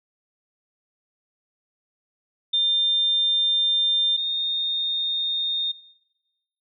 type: tone pair in turn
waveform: sine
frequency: 3600 / 3665 Hz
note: A7 / A#7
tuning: +39 / -30 cents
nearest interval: unison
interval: 31 cents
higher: second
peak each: -18 / -23 dBFS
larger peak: first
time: 2.53-4.17 / 4.17-5.72 s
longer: first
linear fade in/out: 10 ms
effects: noise-tail reverb RT60 1.0 s tail -20 dB re dry